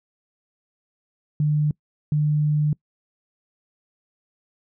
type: tone bursts at uneven times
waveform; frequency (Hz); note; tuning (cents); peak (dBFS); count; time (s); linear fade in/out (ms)
sine; 150; D3; +37; -17; 2; 1.4-1.71 / 2.12-2.73; 2
effects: noise-tail reverb RT60 0.1 s tail -25 dB re dry